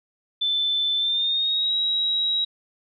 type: tone with pitch glide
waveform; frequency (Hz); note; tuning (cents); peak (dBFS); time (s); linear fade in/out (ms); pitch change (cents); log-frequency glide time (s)
sine; 3526 to 3845; A7 to B7; +3 to -47; -20; 0.41-2.45; 10; +150; 0.97-1.73
effects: none